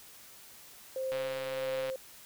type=tone with tremolo; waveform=sine; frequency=525 Hz; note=C5; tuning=6 cents sharp; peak=-31 dBFS; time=0.96-1.96 s; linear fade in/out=2 ms; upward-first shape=sine; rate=1.6 Hz; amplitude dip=40%
type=click train; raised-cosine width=0.3 ms; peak=-25 dBFS; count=107; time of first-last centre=1.12-1.899 s; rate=136 Hz
effects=white hiss -53 dBFS RMS until 2.25 s